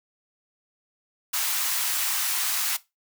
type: high-pass noise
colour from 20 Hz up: white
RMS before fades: -26 dBFS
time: 1.33-2.77 s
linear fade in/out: 10 ms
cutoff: 850 Hz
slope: 24 dB/octave
effects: noise-tail reverb RT60 0.2 s tail -17 dB re dry